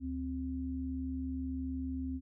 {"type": "tone pair together", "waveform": "sine", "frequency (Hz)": [73.4, 261.8], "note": ["D2", "C4"], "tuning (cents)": [0, 1], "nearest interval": "octave + minor seventh", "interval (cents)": 2201, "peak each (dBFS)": [-39, -36], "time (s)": [0, 2.21], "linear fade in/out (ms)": 50, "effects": []}